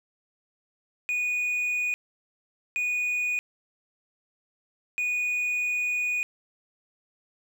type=tone bursts at uneven times; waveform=triangle; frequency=2466 Hz; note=D#7; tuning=16 cents flat; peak=-23 dBFS; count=3; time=1.09-1.94 / 2.76-3.39 / 4.98-6.23 s; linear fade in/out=0 ms; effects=none